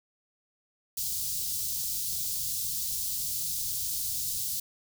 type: band-stop noise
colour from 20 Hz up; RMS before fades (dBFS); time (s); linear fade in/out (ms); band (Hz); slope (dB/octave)
white; -32; 0.97-4.6; 5; 150 to 4200; 24
effects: none